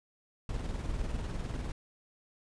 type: noise with tremolo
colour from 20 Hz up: brown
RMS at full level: -34 dBFS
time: 0.49-1.72 s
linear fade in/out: 2 ms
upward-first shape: square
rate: 20 Hz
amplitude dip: 40%
effects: resampled to 22050 Hz